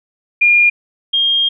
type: tone pair in turn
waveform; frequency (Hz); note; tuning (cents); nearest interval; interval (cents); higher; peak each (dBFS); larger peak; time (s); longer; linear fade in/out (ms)
sine; 2416 / 3225; D7 / G7; +48 / +48; perfect fourth; 500; second; -7 / -11; first; 0.41-0.7 / 1.13-1.49; second; 10
effects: none